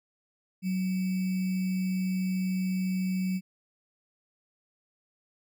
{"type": "tone with sample-and-hold", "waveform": "sine", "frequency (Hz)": 186.2, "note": "F#3", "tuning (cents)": 11, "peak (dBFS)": -26, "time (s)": [0.62, 3.41], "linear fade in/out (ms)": 50, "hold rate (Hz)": 2450, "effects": []}